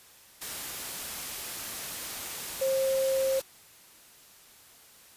sine tone in noise, 533 Hz, C5, 32 cents sharp, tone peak -24 dBFS, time 2.61-3.4 s, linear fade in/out 10 ms, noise white, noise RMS -37 dBFS, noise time 0.41-3.42 s, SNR +10 dB, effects white hiss -55 dBFS RMS until 5.16 s + resampled to 32000 Hz

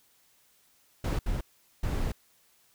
brown noise bursts at uneven times, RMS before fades -29 dBFS, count 3, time 1.04-1.19 / 1.26-1.41 / 1.83-2.12 s, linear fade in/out 5 ms, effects white hiss -65 dBFS RMS until 2.74 s

